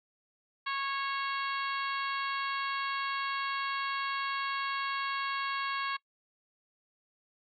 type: harmonic tone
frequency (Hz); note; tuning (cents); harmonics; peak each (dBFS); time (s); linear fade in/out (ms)
550; C#5; -14; 2 / 3 / 4 / 5 / 6 / 7 / 8; -34 / -38 / -40 / -42 / -44 / -45 / -46; 0.66-5.97; 10
effects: noise-tail reverb RT60 0.1 s tail -23 dB re dry